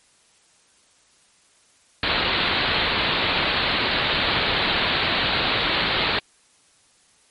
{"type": "low-pass noise", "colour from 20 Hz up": "white", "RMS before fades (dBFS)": -22, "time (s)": [2.03, 6.19], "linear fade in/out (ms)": 2, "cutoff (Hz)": 4300, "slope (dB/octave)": 96, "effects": ["white hiss -58 dBFS RMS until 7.3 s", "MP3 48 kbps"]}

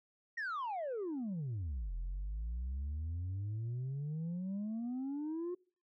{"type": "exponential two-way sweep", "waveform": "sine", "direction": "down then up", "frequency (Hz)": [1916, 41.2, 363.5], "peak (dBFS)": -34, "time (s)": [0.37, 5.55], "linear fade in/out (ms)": 10, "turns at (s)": 1.95, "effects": ["noise-tail reverb RT60 0.4 s tail -23 dB re dry", "tanh soft clip ceiling -35 dBFS"]}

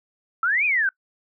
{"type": "exponential two-way sweep", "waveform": "sine", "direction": "up then down", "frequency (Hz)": [1300, 2540, 1487], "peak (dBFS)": -18, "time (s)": [0.43, 0.89], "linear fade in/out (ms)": 2, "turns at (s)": 0.65, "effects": ["noise-tail reverb RT60 0.1 s tail -25 dB re dry"]}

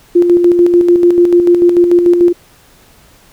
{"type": "tone with tremolo", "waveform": "sine", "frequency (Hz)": 349.2, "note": "F4", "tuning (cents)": 0, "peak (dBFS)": -3, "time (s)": [0.15, 2.33], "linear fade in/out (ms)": 10, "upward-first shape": "square", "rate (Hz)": 6.8, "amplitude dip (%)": 45, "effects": ["pink hiss -45 dBFS RMS until 3.32 s"]}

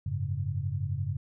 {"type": "chord", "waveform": "sine", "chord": "F# suspended second", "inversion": "none", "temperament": "just", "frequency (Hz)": [92.5, 104.06, 138.75], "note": ["F#2", "G#2", "C#3"], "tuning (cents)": [0, 4, 2], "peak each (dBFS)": -33, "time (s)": [0.06, 1.17], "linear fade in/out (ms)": 5, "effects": []}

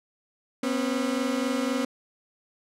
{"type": "tone pair together", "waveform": "30% pulse", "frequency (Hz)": [246.2, 270.1], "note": ["B3", "C#4"], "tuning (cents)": [-5, -45], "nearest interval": "major second", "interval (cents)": 160, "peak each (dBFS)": -25, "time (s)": [0.63, 1.85], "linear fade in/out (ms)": 5, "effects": ["low-pass 10000 Hz 12 dB/octave"]}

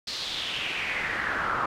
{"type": "noise with band-pass filter sweep", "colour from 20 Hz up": "brown", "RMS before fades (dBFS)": -30, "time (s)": [0.07, 1.66], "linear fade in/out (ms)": 5, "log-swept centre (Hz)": [4600, 1200], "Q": 4, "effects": []}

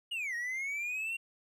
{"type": "linear two-way sweep", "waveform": "triangle", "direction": "down then up", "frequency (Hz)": [2928, 1860, 2762], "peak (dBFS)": -32, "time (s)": [0.11, 1.17], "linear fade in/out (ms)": 10, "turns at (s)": 0.35, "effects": []}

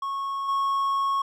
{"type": "tone with level steps", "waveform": "triangle", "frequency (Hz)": 1099, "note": "C#6", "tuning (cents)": -15, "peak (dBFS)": [-25, -20], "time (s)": [0.02, 1.22], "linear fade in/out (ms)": 5, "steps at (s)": 0.48, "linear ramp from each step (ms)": 10, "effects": []}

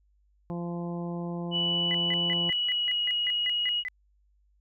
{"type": "harmonic tone", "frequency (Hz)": 172.5, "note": "F3", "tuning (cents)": -21, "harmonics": [1, 2, 3, 4, 5, 6], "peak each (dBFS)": [-32, -38, -42, -44, -46, -48], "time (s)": [0.5, 2.5], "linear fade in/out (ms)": 0}
{"type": "tone with pitch glide", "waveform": "sine", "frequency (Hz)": [2960, 2897], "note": ["F#7", "F#7"], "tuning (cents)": [0, -37], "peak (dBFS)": -25, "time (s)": [1.51, 3.84], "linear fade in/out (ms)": 50, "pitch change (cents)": -37, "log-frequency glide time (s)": [2.23, 3.03]}
{"type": "tone bursts", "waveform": "sine", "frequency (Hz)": 2004, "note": "B6", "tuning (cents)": 25, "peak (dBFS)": -30, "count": 11, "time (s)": [1.91, 3.884], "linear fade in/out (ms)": 0, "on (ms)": 34, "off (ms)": 160}
{"effects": ["added 50 Hz sine -63 dBFS peak until 4.6 s"]}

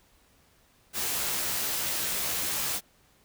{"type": "noise with comb filter", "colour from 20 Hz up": "white", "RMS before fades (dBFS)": -30, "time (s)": [0.93, 2.81], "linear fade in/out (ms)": 50, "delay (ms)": 15, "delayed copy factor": 0.6, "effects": ["pink hiss -63 dBFS RMS until 3.24 s"]}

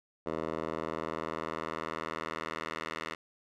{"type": "tone with band-pass filter sweep", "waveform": "10% pulse", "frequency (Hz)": 80, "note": "D#2", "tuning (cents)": 49, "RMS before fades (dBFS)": -37, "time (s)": [0.26, 3.15], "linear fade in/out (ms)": 5, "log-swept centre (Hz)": [650, 1900], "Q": 1, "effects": []}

